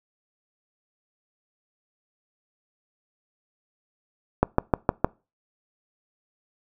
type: click train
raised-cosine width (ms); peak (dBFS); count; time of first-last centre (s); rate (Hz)
1; -3; 5; 4.43-5.045; 6.5
effects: noise-tail reverb RT60 0.3 s tail -25 dB re dry